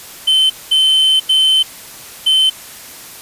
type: tone bursts at uneven times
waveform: triangle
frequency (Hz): 3073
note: G7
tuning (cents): -35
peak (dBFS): -7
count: 4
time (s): 0.27-0.5 / 0.71-1.2 / 1.29-1.63 / 2.26-2.5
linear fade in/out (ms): 10
effects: white hiss -34 dBFS RMS until 3.21 s + resampled to 32000 Hz